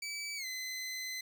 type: tone with pitch glide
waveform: 20% pulse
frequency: 2300 to 2037 Hz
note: D7 to C7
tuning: -37 to -47 cents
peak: -33 dBFS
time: 0.02-1.21 s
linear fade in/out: 5 ms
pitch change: -210 cents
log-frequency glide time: 0.36-0.46 s
effects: none

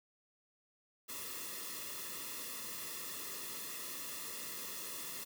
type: noise with comb filter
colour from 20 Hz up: white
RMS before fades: -44 dBFS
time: 1.08-5.25 s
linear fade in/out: 20 ms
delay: 1.3 ms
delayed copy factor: -0.85
effects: none

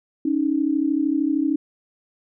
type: tone pair together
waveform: sine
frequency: 278.5 / 311.6 Hz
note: C#4 / D#4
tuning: +8 / +3 cents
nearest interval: major second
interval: 195 cents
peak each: -21 dBFS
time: 0.25-1.56 s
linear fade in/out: 5 ms
effects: none

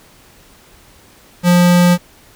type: tone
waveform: square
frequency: 176.5 Hz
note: F3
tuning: 19 cents sharp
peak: -8 dBFS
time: 1.43-1.98 s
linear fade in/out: 50 ms
effects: pink hiss -46 dBFS RMS until 2.35 s

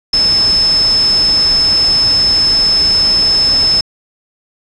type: tone in noise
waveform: sine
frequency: 5230 Hz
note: E8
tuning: 15 cents flat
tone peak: -8 dBFS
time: 0.13-3.81 s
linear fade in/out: 5 ms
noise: pink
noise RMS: -23 dBFS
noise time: 0.13-3.81 s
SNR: +12 dB
effects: resampled to 22050 Hz

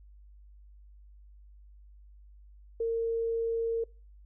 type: tone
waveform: sine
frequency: 457.9 Hz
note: A#4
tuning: 31 cents flat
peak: -27 dBFS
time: 2.8-3.84 s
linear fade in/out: 5 ms
effects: noise-tail reverb RT60 0.4 s tail -26 dB re dry + added 50 Hz sine -51 dBFS peak until 4.25 s

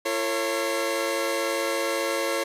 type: tone cluster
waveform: sawtooth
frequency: 339.4 / 451 / 549 / 2060 Hz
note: F4 / A4 / C#5 / C7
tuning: -49 / +43 / -17 / -28 cents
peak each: -27 / -27 / -23 / -31 dBFS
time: 0.05-2.44 s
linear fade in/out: 10 ms
effects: resampled to 32000 Hz + 9-bit

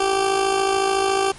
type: tone with amplitude modulation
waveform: 20% pulse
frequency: 389.1 Hz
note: G4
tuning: 13 cents flat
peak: -10 dBFS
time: 0-1.32 s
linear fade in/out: 5 ms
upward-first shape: sine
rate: 53.9 Hz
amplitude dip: 55%
effects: pink hiss -42 dBFS RMS until 1.38 s + MP3 48 kbps

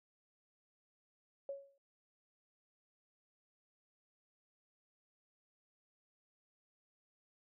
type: tone with exponential decay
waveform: sine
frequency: 555 Hz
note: C#5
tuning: 2 cents sharp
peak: -37 dBFS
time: 1.49-1.78 s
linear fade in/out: 2 ms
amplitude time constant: 63 ms
effects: none

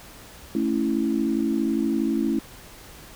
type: chord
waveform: sine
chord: A major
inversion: none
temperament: equal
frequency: 220 / 277.2 / 329.6 Hz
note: A3 / C#4 / E4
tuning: 0 / 0 / 0 cents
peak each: -25 dBFS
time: 0.55-2.39 s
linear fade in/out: 2 ms
effects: pink hiss -45 dBFS RMS until 3.15 s

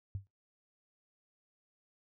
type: tone with exponential decay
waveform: sine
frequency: 98 Hz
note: G2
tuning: in tune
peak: -32 dBFS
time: 0.15-0.27 s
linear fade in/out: 0 ms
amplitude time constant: 26 ms
effects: noise-tail reverb RT60 0.2 s tail -23 dB re dry

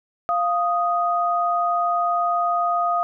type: tone pair together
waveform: sine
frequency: 696.8 / 1244.5 Hz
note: F5 / D#6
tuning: -4 / 0 cents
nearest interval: minor seventh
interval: 1004 cents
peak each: -21 dBFS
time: 0.29-3.03 s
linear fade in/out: 0 ms
effects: none

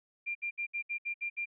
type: tone bursts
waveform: sine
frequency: 2387 Hz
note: D7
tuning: 28 cents sharp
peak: -32 dBFS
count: 8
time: 0.26-1.458 s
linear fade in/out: 20 ms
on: 92 ms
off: 66 ms
effects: none

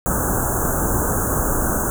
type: band-stop noise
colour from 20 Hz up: pink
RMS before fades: -20 dBFS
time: 0.06-1.9 s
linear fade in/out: 0 ms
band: 1600 to 6400 Hz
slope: 96 dB/octave
effects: none

